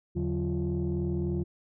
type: tone cluster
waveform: sine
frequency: 81.6 / 145 / 185.1 / 348.3 Hz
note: E2 / D3 / F#3 / F4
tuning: -17 / -22 / +1 / -5 cents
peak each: -31 dBFS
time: 0.15-1.44 s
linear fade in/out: 20 ms
effects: tanh soft clip ceiling -23 dBFS